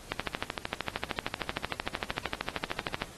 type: click train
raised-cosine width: 0.3 ms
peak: -13 dBFS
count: 39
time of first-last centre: 0.12-3.021 s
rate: 13.1 Hz
effects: pink hiss -50 dBFS RMS until 3.17 s + AAC 32 kbps